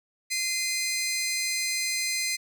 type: tone pair together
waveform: 15% pulse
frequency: 2071 / 2463 Hz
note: C7 / D#7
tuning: -18 / -18 cents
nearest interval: minor third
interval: 300 cents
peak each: -21 / -26 dBFS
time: 0.3-2.37 s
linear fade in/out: 20 ms
effects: none